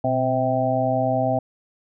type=harmonic tone with a mistuned harmonic; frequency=130 Hz; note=C3; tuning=11 cents flat; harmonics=1 / 2 / 4 / 5 / 6; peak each=-26 / -26 / -28 / -22 / -25 dBFS; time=0.04-1.39 s; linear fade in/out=5 ms; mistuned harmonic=1; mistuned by=-80 cents; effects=none